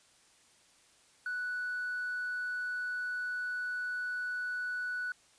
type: tone with hard clipping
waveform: triangle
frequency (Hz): 1480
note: F#6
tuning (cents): 0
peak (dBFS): -33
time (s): 1.26-5.12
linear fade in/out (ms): 2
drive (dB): 2
effects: white hiss -64 dBFS RMS until 5.38 s + resampled to 22050 Hz